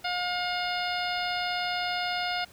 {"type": "harmonic tone", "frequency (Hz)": 715, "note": "F5", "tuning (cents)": 41, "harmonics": [1, 2, 3, 4, 5, 6, 7], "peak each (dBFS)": [-31, -34, -36, -37, -38, -39, -39], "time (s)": [0.04, 2.45], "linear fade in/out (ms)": 10, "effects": ["pink hiss -54 dBFS RMS until 2.52 s"]}